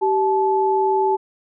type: tone pair together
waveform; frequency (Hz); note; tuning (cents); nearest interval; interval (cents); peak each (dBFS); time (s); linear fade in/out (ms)
sine; 386.3 / 866.7; G4 / A5; -25 / -26; octave + major second; 1399; -18; 0.01-1.17; 20
effects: none